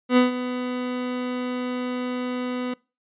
30% pulse tone with ADSR envelope, 249.7 Hz, B3, 19 cents sharp, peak -10 dBFS, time 0.09-2.74 s, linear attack 79 ms, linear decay 140 ms, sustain -13 dB, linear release 6 ms, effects noise-tail reverb RT60 0.3 s tail -24 dB re dry + resampled to 8000 Hz

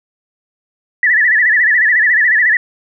sine tone with vibrato, 1842 Hz, A#6, 21 cents flat, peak -8 dBFS, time 1.03-2.57 s, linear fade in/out 2 ms, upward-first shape sine, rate 14 Hz, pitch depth 140 cents each way, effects none

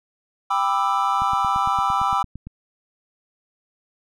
triangle chord, E minor seventh, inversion first, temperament just, 791.1 / 988.9 / 1186.7 / 1318.5 Hz, G5 / B5 / D6 / E6, +16 / +2 / +18 / 0 cents, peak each -22 dBFS, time 0.5-2.23 s, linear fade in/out 10 ms
click train, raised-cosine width 5 ms, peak -22 dBFS, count 12, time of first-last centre 1.22-2.47 s, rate 8.8 Hz
effects none

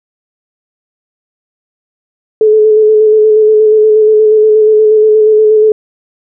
sine tone with vibrato, 430.7 Hz, A4, 37 cents flat, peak -3 dBFS, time 2.41-5.72 s, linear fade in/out 2 ms, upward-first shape square, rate 8.4 Hz, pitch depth 18 cents each way, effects none

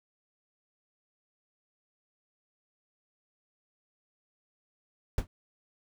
brown noise with exponential decay, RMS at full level -22 dBFS, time 5.18-5.27 s, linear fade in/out 2 ms, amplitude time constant 19 ms, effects none

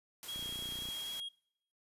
white noise, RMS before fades -47 dBFS, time 0.23-1.2 s, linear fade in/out 0 ms
triangle tone with vibrato, 3286 Hz, G#7, 19 cents flat, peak -38 dBFS, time 0.28-1.29 s, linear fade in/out 10 ms, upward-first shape sine, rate 3.9 Hz, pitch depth 9 cents each way
click train, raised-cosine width 3 ms, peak -37 dBFS, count 17, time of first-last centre 0.36-0.888 s, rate 30.3 Hz
effects noise-tail reverb RT60 0.7 s tail -25 dB re dry + resampled to 32000 Hz

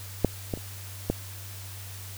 clicks, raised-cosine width 2 ms, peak -6 / -15 / -25 / -10 dBFS, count 4, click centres 0.247 / 0.538 / 0.574 / 1.1 s, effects added 97 Hz sine -40 dBFS peak until 2.17 s + white hiss -44 dBFS RMS until 2.17 s

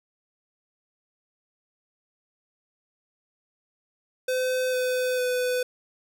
square tone with pitch steps, 511 / 505.4 / 499.9 Hz, C5 / B4 / B4, -41 / +40 / +21 cents, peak -24 dBFS, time 4.28-5.63 s, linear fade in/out 5 ms, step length 450 ms, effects none

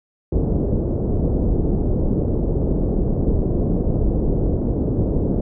pink low-pass noise, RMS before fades -19 dBFS, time 0.32-5.41 s, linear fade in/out 5 ms, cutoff 490 Hz, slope 24 dB/octave, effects none

